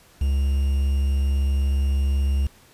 triangle tone with quantisation, 68.8 Hz, C#2, 12 cents flat, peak -16 dBFS, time 0.21-2.47 s, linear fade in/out 5 ms, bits 7, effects pink hiss -53 dBFS RMS until 2.73 s + resampled to 32000 Hz

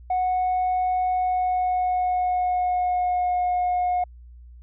sine tone with pitch glide, 735 to 721.1 Hz, F#5 to F#5, -12 to -45 cents, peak -18 dBFS, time 0.1-4.04 s, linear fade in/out 5 ms, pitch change -33 cents, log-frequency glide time 1.11-3.36 s, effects tanh soft clip ceiling -18 dBFS + added 60 Hz sine -42 dBFS peak until 4.62 s

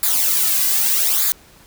blue noise with flanger, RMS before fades -17 dBFS, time 0.03-1.32 s, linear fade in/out 0 ms, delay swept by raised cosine 0.34 to 2.24 ms, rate 0.82 Hz, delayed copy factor -0.7, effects pink hiss -48 dBFS RMS until 1.66 s

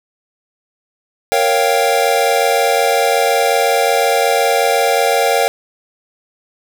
square chord, G half-diminished seventh, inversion first, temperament equal, 466.2 / 554.4 / 698.5 / 784 Hz, Bb4 / Db5 / F5 / G5, 0 / 0 / 0 / 0 cents, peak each -18 dBFS, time 1.32-5.48 s, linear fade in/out 0 ms, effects none

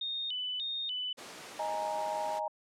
sine tone with vibrato, 3322 Hz, G#7, in tune, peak -33 dBFS, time 0.01-1.13 s, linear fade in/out 5 ms, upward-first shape square, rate 1.7 Hz, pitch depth 180 cents each way
pink noise, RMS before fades -45 dBFS, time 1.17-2.4 s, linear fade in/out 20 ms
sine chord, D# suspended fourth, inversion none, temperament just, 622.3 / 829.7 / 933.4 Hz, D#5 / G#5 / A#5, 0 / -2 / +2 cents, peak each -36 dBFS, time 1.59-2.48 s, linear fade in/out 5 ms
effects high-pass 300 Hz 12 dB/octave + low-pass 9000 Hz 12 dB/octave

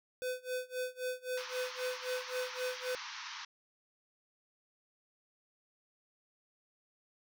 square tone with tremolo, 505 Hz, B4, 39 cents sharp, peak -34 dBFS, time 0.22-2.95 s, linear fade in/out 0 ms, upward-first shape sine, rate 3.8 Hz, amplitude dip 95%
pink band-pass noise, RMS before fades -45 dBFS, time 1.37-3.45 s, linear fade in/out 5 ms, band 890 to 6200 Hz, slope 96 dB/octave
effects none

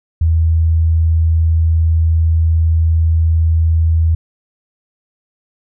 sine tone, 81.3 Hz, E2, 23 cents flat, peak -9 dBFS, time 0.21-4.15 s, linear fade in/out 5 ms, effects none

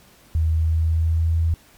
sine tone with pitch glide, 80 to 82.11 Hz, D#2 to E2, +49 to -6 cents, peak -16 dBFS, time 0.35-1.54 s, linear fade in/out 0 ms, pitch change +45 cents, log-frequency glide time 0.5-1.35 s, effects pink hiss -52 dBFS RMS until 1.77 s + MP3 96 kbps

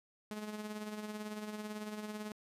sawtooth tone with tremolo, 212 Hz, G#3, 36 cents sharp, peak -35 dBFS, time 0.31-2.32 s, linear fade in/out 0 ms, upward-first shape sine, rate 18 Hz, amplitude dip 50%, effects resampled to 32000 Hz

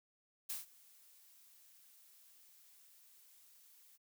blue noise with ADSR envelope, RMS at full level -40 dBFS, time 0.49-3.98 s, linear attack 12 ms, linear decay 150 ms, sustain -24 dB, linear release 30 ms, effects none

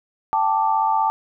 sine chord, G suspended second, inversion none, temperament equal, 784 / 880 / 1174.7 Hz, G5 / A5 / D6, 0 / 0 / 0 cents, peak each -23 / -18 / -24 dBFS, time 0.33-1.1 s, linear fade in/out 0 ms, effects none

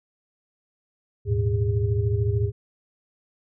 sine tone cluster, 79.5 / 106.2 / 119.7 / 405.4 Hz, D#2 / G#2 / A#2 / G#4, +38 / +39 / +46 / -42 cents, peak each -27 / -22 / -28 / -29 dBFS, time 1.25-2.52 s, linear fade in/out 50 ms, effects none

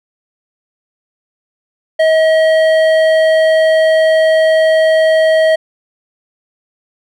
sine tone with hard clipping, 637 Hz, D#5, 41 cents sharp, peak -9 dBFS, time 1.99-5.56 s, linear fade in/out 10 ms, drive 10 dB, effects none

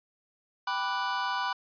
square chord, G major seventh, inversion none, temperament equal, 784 / 987.8 / 1174.7 / 1480 Hz, G5 / B5 / D6 / F#6, 0 / 0 / 0 / 0 cents, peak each -37 / -32 / -37 / -35 dBFS, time 0.67-1.53 s, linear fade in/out 5 ms, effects resampled to 11025 Hz

